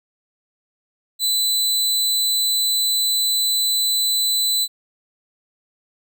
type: tone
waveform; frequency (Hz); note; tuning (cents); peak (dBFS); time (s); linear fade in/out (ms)
sawtooth; 4000; B7; +21; -14; 1.19-4.68; 50
effects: none